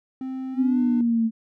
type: tone with pitch glide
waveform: triangle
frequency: 261.6 to 298.8 Hz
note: C4 to D4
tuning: 0 to +30 cents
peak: -26 dBFS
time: 0.21-1.01 s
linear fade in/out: 2 ms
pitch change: +230 cents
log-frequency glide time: 0.52-0.79 s
type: exponential sweep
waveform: sine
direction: down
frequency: 261.6 to 222.8 Hz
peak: -18 dBFS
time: 0.54-1.31 s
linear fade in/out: 50 ms
effects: none